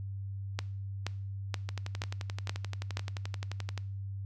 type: two click trains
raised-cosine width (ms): 0.2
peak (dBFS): -16 / -21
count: 6 / 25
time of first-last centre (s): 0.59-2.971 / 1.69-3.777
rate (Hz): 2.1 / 11.5
effects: noise-tail reverb RT60 0.5 s tail -20 dB re dry + added 98 Hz sine -36 dBFS peak until 4.25 s